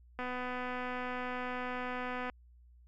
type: click train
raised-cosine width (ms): 0.5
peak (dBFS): -24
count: 528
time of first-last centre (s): 0.19-2.298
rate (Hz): 250
effects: added 60 Hz sine -56 dBFS peak until 2.87 s + MP3 96 kbps